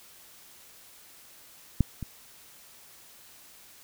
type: clicks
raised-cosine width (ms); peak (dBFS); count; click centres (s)
5; -8 / -22; 2; 1.807 / 2.027
effects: white hiss -53 dBFS RMS until 3.83 s